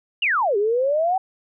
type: exponential two-way sweep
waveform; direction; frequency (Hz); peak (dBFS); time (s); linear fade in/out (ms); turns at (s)
sine; down then up; 2960 to 393.3 to 776; -17; 0.22-1.18; 5; 0.57
effects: none